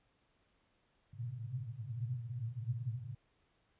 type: band-pass noise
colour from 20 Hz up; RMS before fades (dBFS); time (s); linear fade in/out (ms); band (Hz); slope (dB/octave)
pink; -41; 1.13-3.15; 5; 110 to 130; 96
effects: pink hiss -75 dBFS RMS until 3.79 s + resampled to 8000 Hz